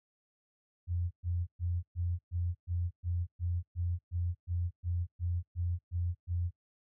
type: tone bursts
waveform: sine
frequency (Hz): 87.31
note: F2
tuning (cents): 0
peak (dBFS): -30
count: 16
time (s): 0.87-6.51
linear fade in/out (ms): 50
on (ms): 240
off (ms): 120
effects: noise-tail reverb RT60 0.1 s tail -19 dB re dry